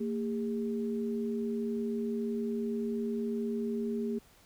sine tone pair together, 227.9 / 406.1 Hz, A#3 / G#4, -39 / -39 cents, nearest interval minor seventh, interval 1000 cents, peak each -32 / -35 dBFS, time 0-4.19 s, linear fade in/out 10 ms, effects pink hiss -61 dBFS RMS until 4.45 s

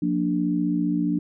sine chord, Bb major, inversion second, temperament equal with one note detuned, 177.67 / 233.1 / 293.7 Hz, F3 / Bb3 / D4, +30 / 0 / 0 cents, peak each -25 / -28 / -23 dBFS, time 0.02-1.19 s, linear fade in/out 5 ms, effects none

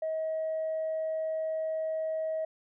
sine tone, 636 Hz, D#5, 38 cents sharp, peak -28 dBFS, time 0.02-2.45 s, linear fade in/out 5 ms, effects tanh soft clip ceiling -26 dBFS

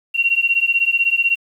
sine beating tone pair, 2740 / 2756 Hz, F7 / F7, -34 / -24 cents, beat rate 16 Hz, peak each -17 / -17 dBFS, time 0.14-1.36 s, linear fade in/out 20 ms, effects 8-bit

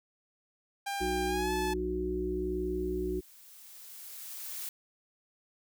sawtooth tone with pitch glide, 798 to 865.2 Hz, G5 to A5, +31 to -29 cents, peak -29 dBFS, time 0.86-1.74 s, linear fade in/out 10 ms, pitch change +140 cents, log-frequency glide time 1.27-1.52 s
harmonic tone, 61.2 Hz, B1, 15 cents flat, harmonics 1 / 3 / 5 / 6, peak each -37 / -41 / -38 / -32 dBFS, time 1-3.21 s, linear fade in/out 20 ms
blue noise with exponential growth, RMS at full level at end -38 dBFS, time 1.6-4.69 s, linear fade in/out 1 ms, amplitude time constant 670 ms
effects none

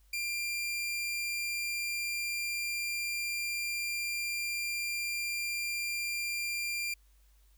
sawtooth tone, 2384 Hz, D7, 25 cents sharp, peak -29 dBFS, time 0.13-6.94 s, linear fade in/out 5 ms, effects added 50 Hz sine -60 dBFS peak until 7.57 s + white hiss -71 dBFS RMS until 7.57 s

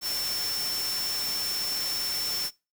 sine tone in noise, 5390 Hz, E8, 38 cents sharp, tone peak -29 dBFS, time 0.01-2.51 s, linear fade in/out 50 ms, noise white, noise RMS -34 dBFS, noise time 0.01-2.51 s, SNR +2 dB, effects noise-tail reverb RT60 0.3 s tail -24 dB re dry

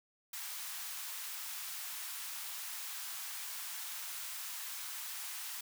white high-pass noise, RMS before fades -43 dBFS, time 0.33-5.61 s, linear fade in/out 5 ms, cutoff 860 Hz, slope 24 dB/octave, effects none

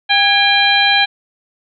harmonic tone with a mistuned harmonic, 798 Hz, G5, 31 cents sharp, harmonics 1 / 2 / 3 / 4 / 5, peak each -16 / -16 / -16 / -16 / -16 dBFS, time 0.09-1.06 s, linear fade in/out 20 ms, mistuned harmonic 2, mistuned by +61 cents, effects none

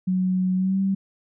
sine tone with pitch glide, 185 to 193.75 Hz, F#3 to G3, 0 to -20 cents, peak -19 dBFS, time 0.07-0.95 s, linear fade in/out 10 ms, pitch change +80 cents, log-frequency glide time 0.56-0.79 s, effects none

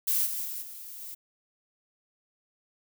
violet noise with level steps, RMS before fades -26 / -33 / -36 / -43 / -41 dBFS, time 0.07-1.15 s, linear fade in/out 10 ms, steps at 0.25 / 0.44 / 0.61 / 0.99 s, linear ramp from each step 20 ms, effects none

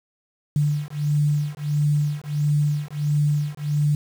sine beating tone pair, 146.83 / 148.33 Hz, D3 / D3, 0 / +18 cents, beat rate 1.5 Hz, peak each -22 dBFS, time 0.56-3.95 s, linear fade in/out 2 ms, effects 7-bit

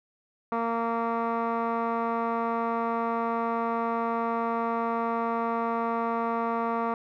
15% pulse tone with low-pass filter, 230.6 Hz, A#3, 19 cents flat, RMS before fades -28 dBFS, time 0.52-6.94 s, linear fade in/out 2 ms, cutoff 1300 Hz, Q 4.4, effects none

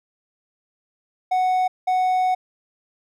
triangle tone bursts at uneven times, 740 Hz, F#5, in tune, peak -15 dBFS, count 2, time 1.31-1.68 / 1.87-2.35 s, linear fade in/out 10 ms, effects none

